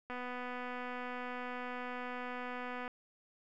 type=click train; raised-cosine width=0.5 ms; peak=-28 dBFS; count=690; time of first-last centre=0.1-2.878 s; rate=248 Hz; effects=none